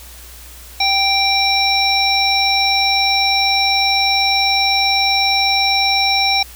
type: harmonic tone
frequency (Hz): 784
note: G5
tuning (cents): 0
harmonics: 1 / 3 / 5 / 7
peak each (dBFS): -18 / -18 / -18 / -18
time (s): 0.8-6.43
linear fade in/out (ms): 5
effects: added 60 Hz sine -38 dBFS peak until 6.55 s + white hiss -39 dBFS RMS until 6.55 s